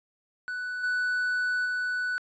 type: tone with level steps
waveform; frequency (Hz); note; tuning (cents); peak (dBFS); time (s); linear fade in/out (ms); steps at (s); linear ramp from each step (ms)
triangle; 1487; F#6; +8; -29 / -23 / -25; 0.48-2.18; 0; 0.83 / 1.65; 10
effects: resampled to 16000 Hz